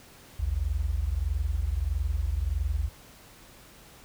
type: tone pair together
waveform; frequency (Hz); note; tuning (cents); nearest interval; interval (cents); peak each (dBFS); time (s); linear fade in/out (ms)
sine; 56.21 / 77.78; A1 / D#2; +38 / 0; tritone; 562; -28 / -28; 0.39-2.89; 10
effects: pink hiss -52 dBFS RMS until 4.04 s